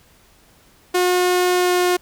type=tone with pitch glide; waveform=sawtooth; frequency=360.6 to 358.5 Hz; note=F#4 to F4; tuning=-45 to +45 cents; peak=-11 dBFS; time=0.94-1.97 s; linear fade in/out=10 ms; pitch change=-10 cents; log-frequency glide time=1.44-1.84 s; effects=pink hiss -53 dBFS RMS until 2.01 s